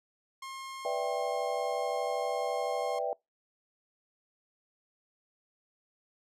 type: tone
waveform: sawtooth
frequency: 1069 Hz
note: C6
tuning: 37 cents sharp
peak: -36 dBFS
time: 0.42-2.99 s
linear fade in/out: 5 ms
type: chord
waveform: sine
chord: E minor seventh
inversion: second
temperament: equal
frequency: 493.9 / 587.3 / 659.3 / 784 Hz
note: B4 / D5 / E5 / G5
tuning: 0 / 0 / 0 / 0 cents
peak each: -35 dBFS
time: 0.85-3.13 s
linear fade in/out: 2 ms
effects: noise-tail reverb RT60 0.2 s tail -25 dB re dry + low-pass 10000 Hz 12 dB/octave